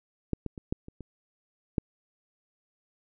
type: clicks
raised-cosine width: 3 ms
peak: -14 / -20 / -27 / -15 / -30 / -28 / -12 dBFS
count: 7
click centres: 0.333 / 0.463 / 0.578 / 0.725 / 0.884 / 1.007 / 1.782 s
effects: none